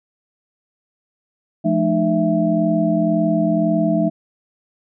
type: tone cluster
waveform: sine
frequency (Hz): 172.9 / 214.8 / 305 / 662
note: F3 / A3 / D#4 / E5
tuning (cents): -17 / -41 / -34 / +7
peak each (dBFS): -20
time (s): 1.64-4.1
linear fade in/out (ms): 20
effects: none